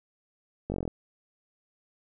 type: slowing click train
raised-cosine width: 2 ms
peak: -18 dBFS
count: 9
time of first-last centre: 0.7-0.878 s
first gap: 20 ms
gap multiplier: 1.03
effects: none